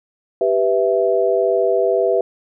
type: chord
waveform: sine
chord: E minor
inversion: first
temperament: equal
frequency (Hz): 392 / 493.9 / 659.3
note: G4 / B4 / E5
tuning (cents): 0 / 0 / 0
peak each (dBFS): -18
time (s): 0.41-2.21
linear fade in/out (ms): 2
effects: none